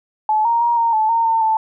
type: tone with pitch steps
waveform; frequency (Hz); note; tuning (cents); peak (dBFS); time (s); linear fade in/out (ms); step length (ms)
sine; 861 / 932 / 944 / 925 / 870 / 919 / 904 / 881; A5 / A#5 / A#5 / A#5 / A5 / A#5 / A5 / A5; -38 / -1 / +22 / -14 / -20 / -25 / +47 / +2; -13; 0.29-1.57; 2; 160
effects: none